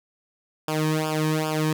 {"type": "tone with flanger", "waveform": "sawtooth", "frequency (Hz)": 155.56, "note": "D#3", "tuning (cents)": 0, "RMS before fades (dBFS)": -24, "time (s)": [0.68, 1.73], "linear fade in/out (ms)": 2, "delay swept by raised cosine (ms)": [0.49, 1.47], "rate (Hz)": 2.5, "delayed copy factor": -1, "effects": []}